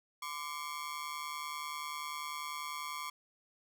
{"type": "ring-modulated tone", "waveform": "sawtooth", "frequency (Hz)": 1100, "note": "C#6", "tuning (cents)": -14, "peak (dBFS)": -32, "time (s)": [0.22, 3.1], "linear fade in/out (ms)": 5, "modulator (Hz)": 75.1, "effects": []}